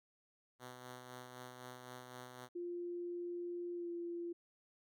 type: tone with tremolo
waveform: 5% pulse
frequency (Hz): 125.5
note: B2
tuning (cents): +28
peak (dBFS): -37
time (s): 0.59-2.49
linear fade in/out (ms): 50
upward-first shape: sine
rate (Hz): 3.9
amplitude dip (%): 40
type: tone with pitch glide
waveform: sine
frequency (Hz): 349.2 to 343.6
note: F4 to F4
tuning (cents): 0 to -28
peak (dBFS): -40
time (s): 2.55-4.33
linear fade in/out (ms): 10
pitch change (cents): -28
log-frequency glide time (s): 3.74-3.89
effects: none